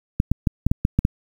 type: clicks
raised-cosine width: 5 ms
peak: -4 dBFS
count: 8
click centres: 0.201 / 0.316 / 0.472 / 0.666 / 0.715 / 0.851 / 0.99 / 1.051 s
effects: 7-bit